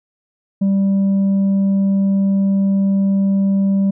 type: tone with tanh clipping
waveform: sine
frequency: 195.8 Hz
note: G3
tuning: 2 cents flat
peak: -13 dBFS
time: 0.61-3.91 s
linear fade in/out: 10 ms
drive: 3 dB
effects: none